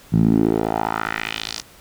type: tone with band-pass filter sweep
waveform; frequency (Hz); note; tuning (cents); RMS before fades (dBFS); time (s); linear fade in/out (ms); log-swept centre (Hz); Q
10% pulse; 54.8; A1; -6; -20; 0.12-1.62; 20; 150 to 5800; 2.3
effects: pink hiss -47 dBFS RMS until 1.8 s